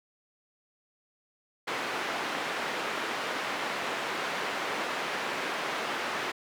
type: band-pass noise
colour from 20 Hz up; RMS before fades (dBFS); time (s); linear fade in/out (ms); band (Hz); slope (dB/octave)
white; -33; 1.67-6.32; 10; 270 to 2000; 12
effects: none